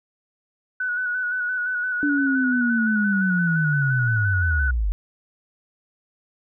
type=tone with vibrato; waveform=sine; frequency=1480 Hz; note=F#6; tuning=in tune; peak=-22 dBFS; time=0.8-4.71 s; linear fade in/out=5 ms; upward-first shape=square; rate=5.8 Hz; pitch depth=28 cents each way
type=linear sweep; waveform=sine; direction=down; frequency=293.3 to 45.34 Hz; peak=-19 dBFS; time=2.03-4.92 s; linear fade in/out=0 ms
effects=none